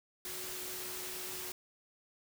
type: tone in noise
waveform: sine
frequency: 367.7 Hz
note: F#4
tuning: 11 cents flat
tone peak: -50 dBFS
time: 0.25-1.52 s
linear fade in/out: 2 ms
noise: white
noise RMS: -42 dBFS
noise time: 0.25-1.52 s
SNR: -11 dB
effects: none